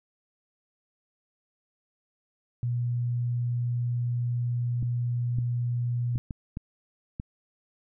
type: tone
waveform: sine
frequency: 120.9 Hz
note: B2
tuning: 36 cents flat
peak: -25 dBFS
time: 2.63-6.18 s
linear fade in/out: 0 ms
type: clicks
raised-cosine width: 5 ms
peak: -21 dBFS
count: 6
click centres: 4.827 / 5.386 / 6.157 / 6.308 / 6.571 / 7.199 s
effects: none